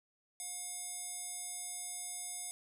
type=tone with band-pass filter; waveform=square; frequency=720 Hz; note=F#5; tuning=47 cents flat; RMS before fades=-43 dBFS; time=0.4-2.51 s; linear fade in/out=0 ms; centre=8800 Hz; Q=5.2; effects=none